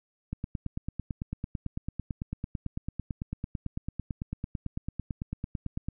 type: click train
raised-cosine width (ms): 5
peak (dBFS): -20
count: 51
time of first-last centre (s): 0.33-5.886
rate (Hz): 9
effects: none